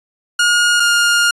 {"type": "tone pair in turn", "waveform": "sawtooth", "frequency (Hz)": [1431, 1415.4], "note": ["F6", "F6"], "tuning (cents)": [42, 23], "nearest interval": "unison", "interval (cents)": 19, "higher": "first", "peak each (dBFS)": -7, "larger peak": "neither", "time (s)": [[0.39, 0.8], [0.8, 1.31]], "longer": "second", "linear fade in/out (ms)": 5, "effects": ["resampled to 24000 Hz"]}